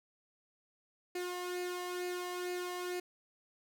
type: tone with flanger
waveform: sawtooth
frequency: 358.4 Hz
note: F4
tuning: 45 cents sharp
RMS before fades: -39 dBFS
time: 1.15-3 s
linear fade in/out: 5 ms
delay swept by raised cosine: 0.43 to 1.03 ms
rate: 2.2 Hz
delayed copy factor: +0.55
effects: none